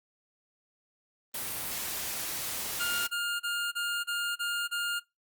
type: noise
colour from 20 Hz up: white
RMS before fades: -35 dBFS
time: 1.34-3.07 s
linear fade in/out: 5 ms
type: tone bursts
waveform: 25% pulse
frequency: 1411 Hz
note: F6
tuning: 17 cents sharp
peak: -26 dBFS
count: 7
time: 2.79-5 s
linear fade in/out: 20 ms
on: 290 ms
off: 30 ms
effects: noise-tail reverb RT60 0.2 s tail -20 dB re dry + Opus 32 kbps